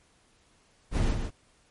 brown noise with echo, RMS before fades -25 dBFS, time 0.91-1.16 s, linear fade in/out 50 ms, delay 150 ms, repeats 1, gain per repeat -6 dB, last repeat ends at 1.31 s, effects pink hiss -64 dBFS RMS until 1.7 s + MP3 48 kbps

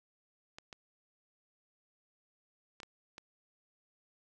clicks, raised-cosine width 0.2 ms, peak -29 dBFS, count 5, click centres 0.585 / 0.728 / 2.802 / 2.832 / 3.181 s, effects none

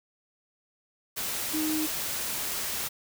sine tone in noise, 311.1 Hz, D#4, in tune, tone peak -27 dBFS, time 1.53-1.87 s, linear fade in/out 20 ms, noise white, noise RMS -32 dBFS, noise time 1.16-2.89 s, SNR +2 dB, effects none

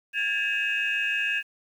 sine tone cluster, 1639 / 1745 / 2551 / 2788 Hz, G#6 / A6 / D#7 / F7, -23 / -15 / +43 / -4 cents, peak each -28 / -34 / -26 / -31 dBFS, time 0.13-1.43 s, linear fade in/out 50 ms, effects tanh soft clip ceiling -16 dBFS + 9-bit

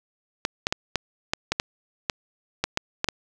clicks, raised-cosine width 0.2 ms, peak -5 dBFS, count 12, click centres 0.451 / 0.669 / 0.725 / 0.957 / 1.335 / 1.52 / 1.599 / 2.098 / 2.64 / 2.774 / 3.044 / 3.087 s, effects none

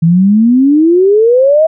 sine exponential sweep, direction up, 160 to 652 Hz, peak -4 dBFS, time 0.02-1.67 s, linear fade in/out 10 ms, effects none

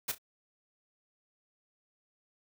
white noise with echo, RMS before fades -32 dBFS, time 0.08-0.12 s, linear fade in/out 10 ms, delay 32 ms, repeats 2, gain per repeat -13 dB, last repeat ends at 0.184 s, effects none

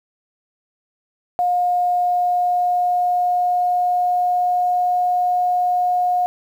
sine tone with pitch glide, 714 to 719.8 Hz, F5 to F#5, +38 to -48 cents, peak -15 dBFS, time 1.39-6.26 s, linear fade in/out 0 ms, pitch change +14 cents, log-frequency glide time 2.02-5.09 s, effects 8-bit

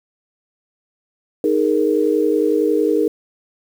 sine chord, D# suspended fourth, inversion none, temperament equal, 311.1 / 415.3 / 466.2 Hz, D#4 / G#4 / A#4, 0 / 0 / 0 cents, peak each -18 dBFS, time 1.44-3.08 s, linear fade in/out 2 ms, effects 7-bit

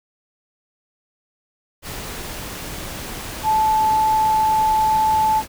sine tone in noise, 871 Hz, A5, 18 cents flat, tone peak -14 dBFS, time 3.43-5.43 s, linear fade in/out 50 ms, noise pink, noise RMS -31 dBFS, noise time 1.82-5.48 s, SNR +14 dB, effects none

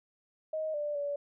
sine tone with pitch steps, 627 / 590 / 574 Hz, D#5 / D5 / D5, +13 / +8 / -40 cents, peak -31 dBFS, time 0.53-1.16 s, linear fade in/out 5 ms, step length 210 ms, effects none

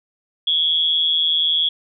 sine tone with amplitude modulation, 3354 Hz, G#7, 16 cents sharp, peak -12 dBFS, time 0.47-1.69 s, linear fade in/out 5 ms, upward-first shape sine, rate 161 Hz, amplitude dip 70%, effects none

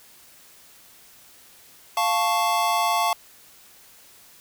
square chord, F augmented, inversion none, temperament equal, 698.5 / 880 / 1108.7 Hz, F5 / A5 / C#6, 0 / 0 / 0 cents, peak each -25 dBFS, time 1.97-3.13 s, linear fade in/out 2 ms, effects white hiss -51 dBFS RMS until 4.4 s

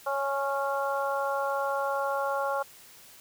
harmonic tone with a mistuned harmonic, 277.2 Hz, C#4, in tune, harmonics 2 / 3 / 4 / 5, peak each -30 / -32 / -33 / -34 dBFS, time 0.06-2.63 s, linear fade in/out 10 ms, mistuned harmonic 4, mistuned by -18 cents, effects white hiss -52 dBFS RMS until 3.2 s

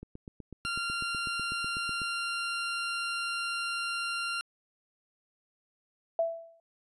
click train, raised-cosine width 3 ms, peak -30 dBFS, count 17, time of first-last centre 0.03-2.018 s, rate 8.05 Hz
20% pulse tone, 1386 Hz, F6, 14 cents flat, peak -26 dBFS, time 0.65-4.41 s, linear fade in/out 0 ms
sine tone with exponential decay, 664 Hz, E5, 12 cents sharp, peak -22 dBFS, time 6.19-6.6 s, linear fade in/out 2 ms, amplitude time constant 88 ms
effects resampled to 22050 Hz

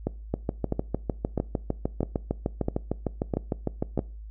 two click trains, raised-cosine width 2 ms, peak -12 / -12 dBFS, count 25 / 7, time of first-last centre 0.34-3.976 / 0.07-3.992 s, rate 6.6 / 1.53 Hz, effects noise-tail reverb RT60 0.4 s tail -22 dB re dry + added 53 Hz sine -38 dBFS peak until 4.3 s

